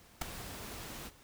pink noise with ADSR envelope, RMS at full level -31 dBFS, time 0.21-1.11 s, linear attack 9 ms, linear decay 4 ms, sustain -14 dB, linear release 44 ms, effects pink hiss -60 dBFS RMS until 1.23 s

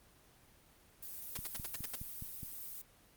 violet noise, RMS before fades -46 dBFS, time 1.02-2.82 s, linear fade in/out 10 ms
white noise bursts, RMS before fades -39 dBFS, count 7, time 1.35-1.955 s, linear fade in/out 5 ms, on 23 ms, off 74 ms
click train, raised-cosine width 5 ms, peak -33 dBFS, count 6, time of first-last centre 1.39-2.432 s, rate 4.8 Hz
effects pink hiss -64 dBFS RMS until 3.16 s + Opus 24 kbps

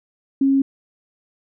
sine tone, 272.2 Hz, C#4, 31 cents flat, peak -13 dBFS, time 0.41-0.62 s, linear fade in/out 5 ms, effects none

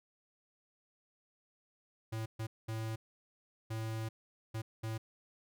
square tone bursts at uneven times, 111.3 Hz, A2, 20 cents sharp, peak -37 dBFS, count 6, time 2.12-2.26 / 2.39-2.47 / 2.68-2.96 / 3.7-4.09 / 4.54-4.62 / 4.83-4.98 s, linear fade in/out 10 ms, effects none

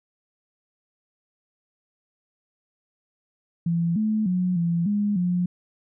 sine tone with pitch steps, 168.9 / 216 / 181.5 / 169.8 / 205.9 / 178.1 Hz, E3 / A3 / F#3 / F3 / G#3 / F3, +42 / -32 / -33 / -48 / -15 / +34 cents, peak -20 dBFS, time 3.66-5.46 s, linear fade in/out 5 ms, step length 300 ms, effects none

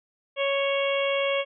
harmonic tone with a mistuned harmonic, 554.4 Hz, C#5, in tune, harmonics 1 / 2 / 3 / 4 / 5 / 6, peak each -24 / -33 / -40 / -31 / -32 / -34 dBFS, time 0.36-1.45 s, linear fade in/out 50 ms, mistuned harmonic 6, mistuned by -23 cents, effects none

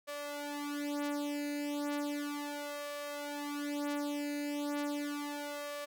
sawtooth tone with flanger, 290.4 Hz, D4, 19 cents flat, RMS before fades -38 dBFS, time 0.07-5.86 s, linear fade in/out 20 ms, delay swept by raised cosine 1.8 to 3.9 ms, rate 0.35 Hz, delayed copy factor +0.95, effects none

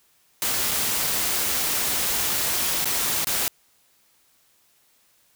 white noise with dropouts, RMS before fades -24 dBFS, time 0.42-3.48 s, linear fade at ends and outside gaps 0 ms, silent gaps 0.711-0.715 / 2.845-2.856 / 3.245-3.27 s, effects white hiss -62 dBFS RMS until 5.35 s

